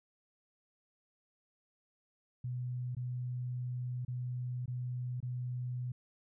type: tone with dropouts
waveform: sine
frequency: 124.4 Hz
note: B2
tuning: 13 cents sharp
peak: -35 dBFS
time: 2.44-5.92 s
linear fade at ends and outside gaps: 5 ms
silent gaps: 2.95-2.967 / 4.05-4.08 / 4.659-4.678 / 5.204-5.227 s
effects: none